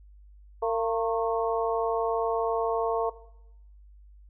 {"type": "harmonic tone with a mistuned harmonic", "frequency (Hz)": 228, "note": "A#3", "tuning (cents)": -38, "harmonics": [2, 3, 4, 5], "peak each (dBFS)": [-26, -30, -32, -34], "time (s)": [0.62, 3.1], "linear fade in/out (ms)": 10, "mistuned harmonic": 5, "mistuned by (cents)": -73, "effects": ["noise-tail reverb RT60 0.8 s tail -17 dB re dry", "added 50 Hz sine -49 dBFS peak until 4.29 s"]}